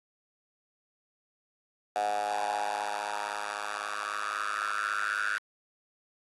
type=tone with high-pass filter sweep; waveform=10% pulse; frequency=103.83 Hz; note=G#2; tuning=in tune; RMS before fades=-33 dBFS; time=1.96-5.38 s; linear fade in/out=0 ms; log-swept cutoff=730 to 1500 Hz; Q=8.5; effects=AAC 32 kbps